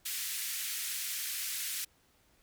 white band-pass noise, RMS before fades -37 dBFS, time 0.05-1.85 s, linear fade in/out 10 ms, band 1700 to 16000 Hz, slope 24 dB/octave, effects pink hiss -68 dBFS RMS until 2.42 s

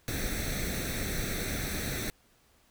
pink noise with comb filter, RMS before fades -33 dBFS, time 0.08-2.1 s, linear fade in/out 0 ms, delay 0.5 ms, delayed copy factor +0.75, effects pink hiss -65 dBFS RMS until 2.7 s

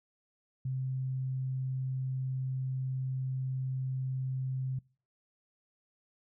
sine tone, 130.81 Hz, C3, in tune, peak -31 dBFS, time 0.65-4.79 s, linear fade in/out 5 ms, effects noise-tail reverb RT60 0.4 s tail -25 dB re dry

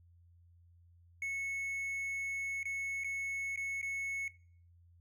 triangle tone with dropouts, 2200 Hz, C#7, 14 cents flat, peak -33 dBFS, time 1.22-4.28 s, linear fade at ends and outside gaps 2 ms, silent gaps 2.631-2.654 / 3.037-3.044 / 3.56-3.574 / 3.815-3.828 s, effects noise-tail reverb RT60 0.5 s tail -20 dB re dry + added 86 Hz sine -60 dBFS peak until 5 s

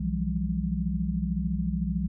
sine tone cluster, 63.5 / 165.1 / 178.8 / 200.7 Hz, B1 / E3 / F3 / G3, +49 / +3 / +41 / +41 cents, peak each -31 dBFS, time 0-2.08 s, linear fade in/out 10 ms, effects none

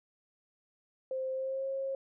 sine tone with pitch glide, 523.3 to 539.6 Hz, C5 to C#5, 0 to -47 cents, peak -32 dBFS, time 1.11-1.95 s, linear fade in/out 2 ms, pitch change +53 cents, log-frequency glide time 1.32-1.67 s, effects none

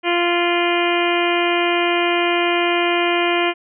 harmonic tone with a mistuned harmonic, 347.2 Hz, F4, 10 cents flat, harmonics 1 / 2 / 3 / 4 / 5 / 6 / 7 / 8 / 9, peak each -19 / -22 / -25 / -28 / -28 / -26 / -24 / -27 / -30 dBFS, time 0.03-3.54 s, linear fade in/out 50 ms, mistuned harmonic 8, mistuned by +42 cents, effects none

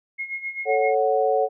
sine tone with tremolo, 2156 Hz, C#7, 49 cents flat, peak -25 dBFS, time 0.18-0.95 s, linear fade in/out 20 ms, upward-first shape sine, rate 7.7 Hz, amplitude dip 75%
sine chord, F# minor, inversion first, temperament equal, 440 / 554.4 / 740 Hz, A4 / C#5 / F#5, 0 / 0 / 0 cents, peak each -22 dBFS, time 0.65-1.49 s, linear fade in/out 50 ms
effects none

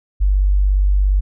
sine tone, 48.61 Hz, G1, 14 cents flat, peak -11 dBFS, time 0.2-1.21 s, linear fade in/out 20 ms, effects none

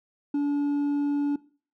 sine tone with hard clipping, 287.6 Hz, D4, 36 cents flat, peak -23 dBFS, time 0.34-1.36 s, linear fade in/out 5 ms, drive 2 dB, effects noise-tail reverb RT60 0.4 s tail -19 dB re dry

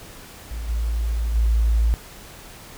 sine tone with level steps, 56.2 Hz, A1, 37 cents sharp, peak -27 / -20 / -15 dBFS, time 0.51-1.94 s, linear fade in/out 0 ms, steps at 0.68 / 1.34 s, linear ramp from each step 20 ms, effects pink hiss -42 dBFS RMS until 2.77 s

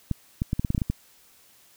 clicks, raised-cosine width 5 ms, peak -12 dBFS, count 10, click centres 0.113 / 0.419 / 0.531 / 0.595 / 0.648 / 0.704 / 0.748 / 0.779 / 0.818 / 0.9 s, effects white hiss -57 dBFS RMS until 1.76 s

